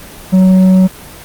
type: tone with tanh clipping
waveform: sine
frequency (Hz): 186.8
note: F#3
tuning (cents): +17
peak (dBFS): -5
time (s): 0.32-0.88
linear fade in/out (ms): 20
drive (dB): 6
effects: pink hiss -32 dBFS RMS until 1.24 s + Opus 24 kbps